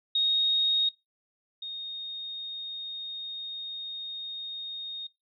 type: tone pair in turn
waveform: sine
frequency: 3733 / 3707 Hz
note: A#7 / A#7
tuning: +2 / -10 cents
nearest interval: unison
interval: 12 cents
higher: first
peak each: -22 / -34 dBFS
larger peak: first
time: 0.15-0.89 / 1.62-5.07 s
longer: second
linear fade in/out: 5 ms
effects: noise-tail reverb RT60 0.2 s tail -22 dB re dry